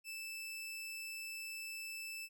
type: tone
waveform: sawtooth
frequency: 2637 Hz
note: E7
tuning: in tune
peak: -40 dBFS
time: 0.04-2.29 s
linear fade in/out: 50 ms
effects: none